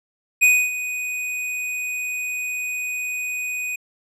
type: tone with ADSR envelope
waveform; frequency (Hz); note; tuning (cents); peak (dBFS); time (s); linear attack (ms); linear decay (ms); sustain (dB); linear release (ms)
square; 2489; D#7; 0; -11; 0.41-3.76; 21; 270; -14; 7
effects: low-pass 12000 Hz 12 dB/octave